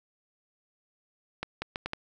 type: accelerating click train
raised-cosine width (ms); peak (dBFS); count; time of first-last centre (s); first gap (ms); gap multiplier
0.3; -16; 5; 1.43-1.934; 190; 0.73
effects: none